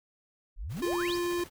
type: exponential sweep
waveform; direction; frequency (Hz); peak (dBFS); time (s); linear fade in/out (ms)
sine; up; 30.87 to 6272; -34; 0.56-1.18; 50
type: noise with tremolo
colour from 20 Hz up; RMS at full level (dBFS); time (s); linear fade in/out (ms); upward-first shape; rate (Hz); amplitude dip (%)
pink; -45; 0.69-1.5; 50; square; 13; 45
type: tone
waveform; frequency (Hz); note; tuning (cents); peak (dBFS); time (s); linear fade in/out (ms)
square; 349.2; F4; 0; -29; 0.82-1.44; 5
effects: none